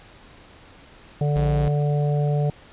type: harmonic tone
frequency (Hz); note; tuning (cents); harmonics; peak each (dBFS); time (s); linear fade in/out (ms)
146.5; D3; -4; 1 / 3 / 4 / 5; -19 / -29 / -31 / -33; 1.21-2.5; 2
type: tone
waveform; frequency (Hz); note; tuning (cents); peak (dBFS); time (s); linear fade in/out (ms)
square; 58.27; A#1; 0; -25; 1.36-1.68; 0
effects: pink hiss -48 dBFS RMS until 2.72 s + resampled to 8000 Hz